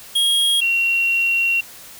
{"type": "tone pair in turn", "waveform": ["square", "sine"], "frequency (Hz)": [3274, 2742], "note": ["G#7", "F7"], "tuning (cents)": [-25, -32], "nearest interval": "minor third", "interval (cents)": 307, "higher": "first", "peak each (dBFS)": -15, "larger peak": "neither", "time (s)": [[0.15, 0.61], [0.61, 1.61]], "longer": "second", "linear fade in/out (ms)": 10, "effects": ["white hiss -40 dBFS RMS until 1.99 s"]}